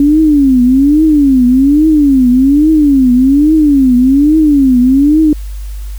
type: tone with vibrato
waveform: sine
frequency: 278.8 Hz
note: C#4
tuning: 10 cents sharp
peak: -4 dBFS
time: 0-5.33 s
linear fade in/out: 2 ms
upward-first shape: triangle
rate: 1.2 Hz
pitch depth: 240 cents each way
effects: added 50 Hz sine -19 dBFS peak until 5.98 s + white hiss -40 dBFS RMS until 5.98 s